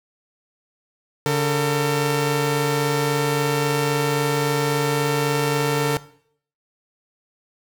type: tone pair together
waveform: sawtooth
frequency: 142.8 / 452.1 Hz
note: D3 / A4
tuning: -48 / +47 cents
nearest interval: octave + minor sixth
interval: 1995 cents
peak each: -17 dBFS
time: 1.26-5.97 s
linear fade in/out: 0 ms
effects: noise-tail reverb RT60 0.6 s tail -18 dB re dry